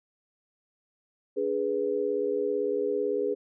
sine tone cluster, 290.1 / 414.8 / 492.7 Hz, D4 / G#4 / B4, -21 / -2 / -4 cents, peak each -35 / -27 / -30 dBFS, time 1.36-3.35 s, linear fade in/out 20 ms, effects none

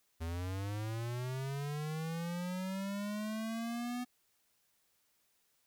square linear sweep, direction up, 80.3 to 248.6 Hz, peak -37 dBFS, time 0.2-4.05 s, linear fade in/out 20 ms, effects white hiss -75 dBFS RMS until 5.66 s

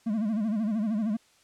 triangle tone with vibrato, 215.8 Hz, A3, 33 cents flat, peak -23 dBFS, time 0.06-1.17 s, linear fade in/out 10 ms, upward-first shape sine, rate 13 Hz, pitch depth 120 cents each way, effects white hiss -62 dBFS RMS until 1.43 s + low-pass 8000 Hz 12 dB/octave

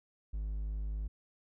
triangle tone, 51.91 Hz, G#1, in tune, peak -32 dBFS, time 0.33-1.08 s, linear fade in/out 10 ms, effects none

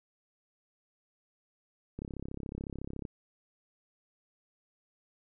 click train, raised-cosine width 3 ms, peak -26 dBFS, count 37, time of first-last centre 1.99-3.052 s, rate 33.9 Hz, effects none

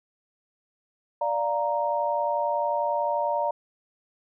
sine chord, Bb major, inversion first, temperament equal, 587.3 / 698.5 / 932.3 Hz, D5 / F5 / Bb5, 0 / 0 / 0 cents, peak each -27 / -30 / -26 dBFS, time 1.21-3.51 s, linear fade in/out 5 ms, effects none

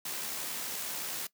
white noise with amplitude modulation, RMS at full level -36 dBFS, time 0.05-1.27 s, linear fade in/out 5 ms, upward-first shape sine, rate 71.5 Hz, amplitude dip 25%, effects noise-tail reverb RT60 0.1 s tail -19 dB re dry + high-pass 150 Hz 12 dB/octave

